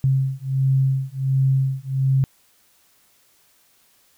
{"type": "beating tone pair", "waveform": "sine", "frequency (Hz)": [133.2, 134.6], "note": ["C3", "C3"], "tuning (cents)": [31, 49], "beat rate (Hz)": 1.4, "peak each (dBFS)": -20, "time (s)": [0.04, 2.24], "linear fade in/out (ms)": 0, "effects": ["white hiss -59 dBFS RMS until 4.17 s"]}